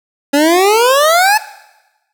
25% pulse exponential sweep, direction up, 277.2 to 880 Hz, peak -4 dBFS, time 0.33-1.38 s, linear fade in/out 10 ms, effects noise-tail reverb RT60 1.0 s tail -17 dB re dry

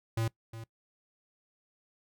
square tone with echo, 113.3 Hz, A#2, 49 cents flat, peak -29 dBFS, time 0.17-0.28 s, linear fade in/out 5 ms, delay 360 ms, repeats 1, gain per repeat -13 dB, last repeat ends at 0.64 s, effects noise-tail reverb RT60 0.1 s tail -21 dB re dry

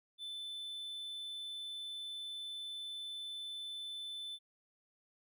triangle tone, 3520 Hz, A7, in tune, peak -40 dBFS, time 0.18-4.39 s, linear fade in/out 50 ms, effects none

